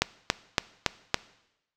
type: click train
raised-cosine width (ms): 0.2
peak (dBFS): -3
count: 5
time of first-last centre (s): 0.02-1.144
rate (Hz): 3.56
effects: noise-tail reverb RT60 0.9 s tail -19 dB re dry